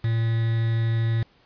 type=tone with quantisation; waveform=triangle; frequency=114.1 Hz; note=A#2; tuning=37 cents flat; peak=-18 dBFS; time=0.04-1.23 s; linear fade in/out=5 ms; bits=6; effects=pink hiss -59 dBFS RMS until 1.45 s + resampled to 11025 Hz